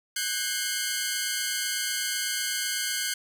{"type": "tone cluster", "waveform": "10% pulse", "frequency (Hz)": [1494, 1612, 2140], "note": ["F#6", "G6", "C7"], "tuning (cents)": [16, 48, 38], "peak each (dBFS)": -23, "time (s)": [0.16, 3.14], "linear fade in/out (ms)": 5, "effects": []}